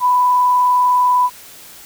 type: tone with vibrato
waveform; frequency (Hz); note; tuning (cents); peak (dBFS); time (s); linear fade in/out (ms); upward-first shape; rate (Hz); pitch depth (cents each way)
sine; 992; B5; +7; -10; 0-1.3; 50; sine; 20; 16
effects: white hiss -39 dBFS RMS until 1.85 s